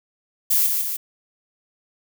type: noise with echo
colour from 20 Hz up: violet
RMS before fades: -18 dBFS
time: 0.5-0.67 s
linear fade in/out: 10 ms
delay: 150 ms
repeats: 2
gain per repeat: -4 dB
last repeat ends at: 0.97 s
effects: none